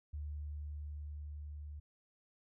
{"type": "tone with level ramp", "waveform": "sine", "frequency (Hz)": 74.1, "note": "D2", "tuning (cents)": 16, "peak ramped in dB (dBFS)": [-39, -44], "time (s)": [0.13, 1.8], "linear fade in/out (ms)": 10, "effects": []}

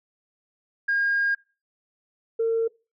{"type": "tone pair in turn", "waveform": "sine", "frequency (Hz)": [1620, 454.6], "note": ["G#6", "A#4"], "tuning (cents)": [-43, -43], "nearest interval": "octave + minor seventh", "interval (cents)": 2200, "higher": "first", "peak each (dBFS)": -19, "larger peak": "neither", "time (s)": [[0.88, 1.35], [2.39, 2.68]], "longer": "first", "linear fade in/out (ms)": 10, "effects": ["noise-tail reverb RT60 0.3 s tail -23 dB re dry", "tanh soft clip ceiling -16 dBFS"]}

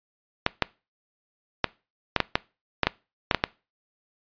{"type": "clicks", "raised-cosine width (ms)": 0.3, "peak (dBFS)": -3, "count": 11, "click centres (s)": [0.464, 0.623, 1.643, 2.163, 2.203, 2.355, 2.833, 2.87, 3.312, 3.347, 3.439], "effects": ["noise-tail reverb RT60 0.3 s tail -22 dB re dry", "resampled to 11025 Hz"]}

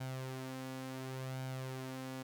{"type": "tone with flanger", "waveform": "sawtooth", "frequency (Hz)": 130.81, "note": "C3", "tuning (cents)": 0, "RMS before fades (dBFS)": -43, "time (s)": [0, 2.23], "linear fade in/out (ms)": 10, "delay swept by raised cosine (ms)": [1.3, 4.1], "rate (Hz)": 0.7, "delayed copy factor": 0.5, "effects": []}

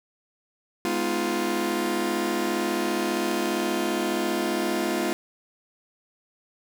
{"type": "chord", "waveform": "sawtooth", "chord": "F half-diminished seventh", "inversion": "first", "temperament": "just", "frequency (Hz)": [209.5, 251.4, 314.3, 349.2], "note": ["Ab3", "Cb4", "Eb4", "F4"], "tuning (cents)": [15, 31, 18, 0], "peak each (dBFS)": [-27, -27, -27, -23], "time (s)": [0.85, 5.13], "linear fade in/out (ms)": 0, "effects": []}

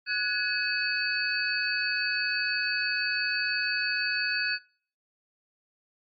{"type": "tone cluster", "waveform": "sine", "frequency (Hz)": [1478, 1678, 2557, 4497], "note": ["F#6", "G#6", "D#7", "C#8"], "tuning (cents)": [-2, 17, 47, 24], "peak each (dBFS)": -31, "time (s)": [0.06, 4.59], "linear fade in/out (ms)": 50, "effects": ["noise-tail reverb RT60 0.5 s tail -24 dB re dry", "MP3 32 kbps"]}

